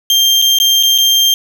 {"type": "tone with dropouts", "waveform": "35% pulse", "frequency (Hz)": 3181, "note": "G7", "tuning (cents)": 25, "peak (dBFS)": -6, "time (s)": [0.1, 1.34], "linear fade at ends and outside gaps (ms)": 1, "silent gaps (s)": [[0.417, 0.422], [0.587, 0.6], [0.828, 0.833], [0.979, 0.984]], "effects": []}